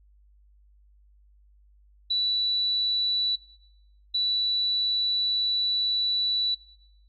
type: tone pair in turn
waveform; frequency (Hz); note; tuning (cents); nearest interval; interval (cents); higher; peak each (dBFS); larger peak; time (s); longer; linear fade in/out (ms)
sine; 3951 / 3951; B7 / B7; 0 / 0; unison; 0; neither; -22; neither; 2.1-3.36 / 4.14-6.55; second; 10
effects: noise-tail reverb RT60 0.8 s tail -19 dB re dry + added 50 Hz sine -55 dBFS peak until 7.08 s